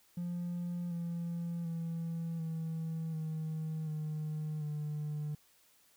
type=tone with pitch steps; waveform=triangle; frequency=174.61 / 170.23 / 165.96 / 161.79 / 157.73 / 153.77 / 149.91 Hz; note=F3 / F3 / E3 / E3 / D#3 / D#3 / D3; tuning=0 / -44 / +12 / -32 / +24 / -20 / +36 cents; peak=-32 dBFS; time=0.17-5.35 s; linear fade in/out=5 ms; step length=740 ms; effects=tanh soft clip ceiling -30 dBFS + white hiss -67 dBFS RMS until 5.96 s